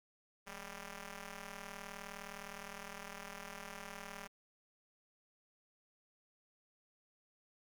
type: ring-modulated tone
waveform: 5% pulse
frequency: 198.9 Hz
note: G3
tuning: 25 cents sharp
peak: -32 dBFS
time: 0.46-4.28 s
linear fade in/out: 20 ms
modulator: 378 Hz
effects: none